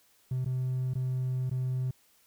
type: tone with dropouts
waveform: triangle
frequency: 128.5 Hz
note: C3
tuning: 31 cents flat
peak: -25 dBFS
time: 0.31-1.91 s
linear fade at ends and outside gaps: 5 ms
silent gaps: 0.447-0.459 / 0.937-0.953 / 1.497-1.512 s
effects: tanh soft clip ceiling -23 dBFS + white hiss -65 dBFS RMS until 2.26 s